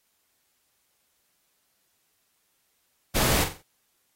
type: noise with echo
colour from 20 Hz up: pink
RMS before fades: -24 dBFS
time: 3.14-3.45 s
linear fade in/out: 20 ms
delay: 44 ms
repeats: 4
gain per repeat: -8 dB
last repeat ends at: 3.626 s
effects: white hiss -71 dBFS RMS until 4.15 s + AAC 48 kbps